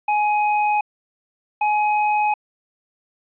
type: tone pair in turn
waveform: square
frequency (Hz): 838 / 841.4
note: G#5 / G#5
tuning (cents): +15 / +22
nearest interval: unison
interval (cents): 7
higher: second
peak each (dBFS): -17 / -17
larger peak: neither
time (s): 0.08-0.81 / 1.61-2.34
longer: neither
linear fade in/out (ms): 5
effects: resampled to 8000 Hz + 9-bit